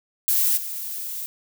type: noise with level steps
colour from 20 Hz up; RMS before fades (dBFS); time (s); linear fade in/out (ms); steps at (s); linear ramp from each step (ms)
violet; -20 / -31; 0.28-1.26; 0; 0.56; 20
effects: none